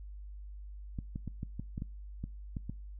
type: clicks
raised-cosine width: 5 ms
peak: -25 dBFS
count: 10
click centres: 0.988 / 1.159 / 1.277 / 1.431 / 1.596 / 1.779 / 1.821 / 2.24 / 2.568 / 2.696 s
effects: noise-tail reverb RT60 0.4 s tail -25 dB re dry + added 50 Hz sine -43 dBFS peak until 2.99 s